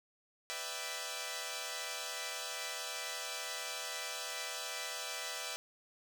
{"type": "chord", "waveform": "5% pulse", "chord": "E minor seventh", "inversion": "second", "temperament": "equal", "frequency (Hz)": [493.9, 587.3, 659.3, 784], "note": ["B4", "D5", "E5", "G5"], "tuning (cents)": [0, 0, 0, 0], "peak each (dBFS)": [-34, -34, -32, -34], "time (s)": [0.5, 5.56], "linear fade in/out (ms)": 0, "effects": []}